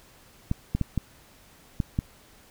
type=clicks; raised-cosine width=5 ms; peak=-12 dBFS; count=6; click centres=0.514 / 0.75 / 0.813 / 0.977 / 1.802 / 1.989 s; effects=pink hiss -55 dBFS RMS until 2.5 s